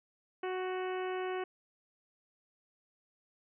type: harmonic tone with a mistuned harmonic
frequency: 370 Hz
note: F#4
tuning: in tune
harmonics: 1 / 2 / 3 / 4 / 5 / 6 / 7 / 8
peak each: -35 / -41 / -45 / -47 / -49 / -51 / -52 / -53 dBFS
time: 0.43-1.44 s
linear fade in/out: 5 ms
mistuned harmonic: 4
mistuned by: +15 cents
effects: none